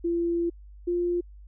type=tone pair in turn; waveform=sine; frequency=340.9 / 349.9 Hz; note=F4 / F4; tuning=-42 / +3 cents; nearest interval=unison; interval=45 cents; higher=second; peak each=-23 dBFS; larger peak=neither; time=0.04-0.5 / 0.87-1.21 s; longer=first; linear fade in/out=10 ms; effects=added 50 Hz sine -44 dBFS peak until 1.47 s